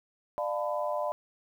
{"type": "tone cluster", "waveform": "sine", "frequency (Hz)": [597, 698, 879, 1002], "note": ["D5", "F5", "A5", "B5"], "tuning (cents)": [28, -1, -2, 25], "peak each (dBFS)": [-31, -35, -39, -35], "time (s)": [0.38, 1.12], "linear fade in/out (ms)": 0, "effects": ["10-bit"]}